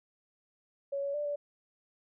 sine tone with pitch steps, 558 / 562 / 589 / 580 Hz, C#5 / C#5 / D5 / D5, +11 / +24 / +5 / -22 cents, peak -31 dBFS, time 0.92-1.36 s, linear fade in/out 10 ms, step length 110 ms, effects none

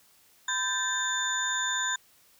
sine tone cluster, 1011 / 1574 / 1758 / 3599 / 6950 Hz, B5 / G6 / A6 / A7 / A8, +40 / +7 / -2 / +38 / -22 cents, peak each -34 / -31 / -37 / -33 / -32 dBFS, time 0.48-1.96 s, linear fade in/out 5 ms, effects white hiss -61 dBFS RMS until 2.39 s

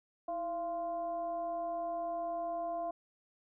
sine tone with frequency modulation, 684 Hz, F5, 36 cents flat, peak -34 dBFS, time 0.28-2.91 s, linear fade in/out 5 ms, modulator 359 Hz, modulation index 0.5, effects none

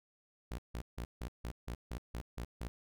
sawtooth tone bursts, 58.27 Hz, A#1, in tune, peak -35 dBFS, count 10, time 0.51-2.68 s, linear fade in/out 0 ms, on 73 ms, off 160 ms, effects none

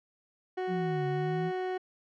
30% pulse tone, 370 Hz, F#4, in tune, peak -28 dBFS, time 0.57-1.78 s, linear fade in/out 10 ms
sine linear two-way sweep, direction down then up, 185 to 142 to 169.6 Hz, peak -31 dBFS, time 0.67-1.52 s, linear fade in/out 50 ms, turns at 1.07 s
effects low-pass 2000 Hz 12 dB/octave

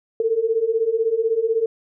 sine beating tone pair, 440 / 456 Hz, A4 / A#4, 0 / -38 cents, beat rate 16 Hz, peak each -22 / -19 dBFS, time 0.2-1.66 s, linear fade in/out 2 ms, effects none

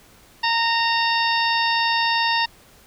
harmonic tone with a mistuned harmonic, 923 Hz, A#5, 17 cents flat, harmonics 1 / 2 / 3 / 4 / 5 / 6, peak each -21 / -24 / -26 / -27 / -28 / -29 dBFS, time 0.43-2.46 s, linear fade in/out 10 ms, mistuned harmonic 6, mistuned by -81 cents, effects pink hiss -51 dBFS RMS until 2.86 s

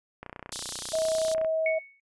click train, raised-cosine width 0.5 ms, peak -24 dBFS, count 38, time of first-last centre 0.23-1.447 s, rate 30.4 Hz
pink high-pass noise, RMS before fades -36 dBFS, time 0.52-1.34 s, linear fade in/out 0 ms, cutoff 3300 Hz, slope 48 dB/octave
sine tone, 640 Hz, D#5, 49 cents sharp, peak -24 dBFS, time 0.93-1.79 s, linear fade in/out 10 ms
sine tone with exponential decay, 2217 Hz, C#7, in tune, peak -24 dBFS, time 1.66-2 s, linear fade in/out 2 ms, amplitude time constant 72 ms
effects noise-tail reverb RT60 0.1 s tail -26 dB re dry + resampled to 24000 Hz

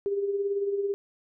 sine tone with tremolo, 400.2 Hz, G4, 36 cents sharp, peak -23 dBFS, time 0.06-0.94 s, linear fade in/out 0 ms, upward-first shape sine, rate 18 Hz, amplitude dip 50%, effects none

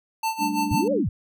square tone with tremolo, 890 Hz, A5, 20 cents sharp, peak -22 dBFS, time 0.23-0.88 s, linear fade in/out 5 ms, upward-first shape sine, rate 6 Hz, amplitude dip 80%
sine chord, G suspended second, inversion none, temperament equal, 196 / 220 / 293.7 Hz, G3 / A3 / D4, 0 / 0 / 0 cents, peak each -31 / -31 / -26 dBFS, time 0.38-1.05 s, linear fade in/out 50 ms
sine linear two-way sweep, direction up then down, 59 to 588 to 59 Hz, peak -21 dBFS, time 0.71-1.09 s, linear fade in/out 5 ms, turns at 0.92 s
effects none

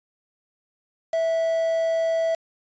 triangle tone with quantisation, 656 Hz, E5, 9 cents flat, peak -18 dBFS, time 1.13-2.35 s, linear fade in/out 5 ms, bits 6, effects resampled to 16000 Hz

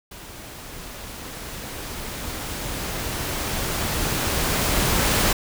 pink noise with level ramp, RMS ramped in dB -40 to -19 dBFS, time 0.11-5.33 s, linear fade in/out 5 ms, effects none

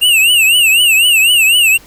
square tone with vibrato, 2750 Hz, F7, 27 cents flat, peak -7 dBFS, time 0.01-1.78 s, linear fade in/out 20 ms, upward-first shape triangle, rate 4 Hz, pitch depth 160 cents each way, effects pink hiss -41 dBFS RMS until 1.86 s

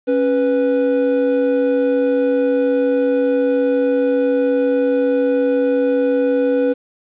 triangle tone pair together, 275 / 493.9 Hz, C#4 / B4, -14 / 0 cents, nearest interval minor seventh, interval 1014 cents, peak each -16 / -13 dBFS, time 0.07-6.74 s, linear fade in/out 20 ms, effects resampled to 8000 Hz + 8-bit

